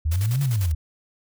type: exponential two-way sweep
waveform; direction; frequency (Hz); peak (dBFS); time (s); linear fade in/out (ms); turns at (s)
sine; up then down; 73.4 to 145 to 73.4; -19; 0.05-0.75; 10; 0.42
type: noise with tremolo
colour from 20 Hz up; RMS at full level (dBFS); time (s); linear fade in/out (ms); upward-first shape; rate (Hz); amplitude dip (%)
white; -35; 0.11-0.72; 10; square; 10; 75
effects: none